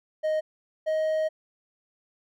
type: tone pair in turn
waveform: triangle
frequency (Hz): 622.3 / 627.7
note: D#5 / D#5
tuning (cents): 0 / +15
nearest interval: unison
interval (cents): 15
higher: second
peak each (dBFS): -21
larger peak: neither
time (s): 0.23-0.41 / 0.86-1.29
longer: second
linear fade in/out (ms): 20
effects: none